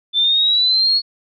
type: exponential sweep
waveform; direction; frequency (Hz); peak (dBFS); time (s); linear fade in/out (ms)
sine; up; 3520 to 4373; -12; 0.13-1.02; 50
effects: none